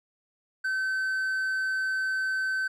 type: tone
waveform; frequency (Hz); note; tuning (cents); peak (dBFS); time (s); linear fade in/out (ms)
triangle; 1535; G6; -37; -24; 0.64-2.68; 10
effects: resampled to 32000 Hz